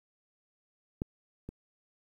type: clicks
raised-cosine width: 3 ms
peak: -19 / -27 dBFS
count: 2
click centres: 1.019 / 1.49 s
effects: 10-bit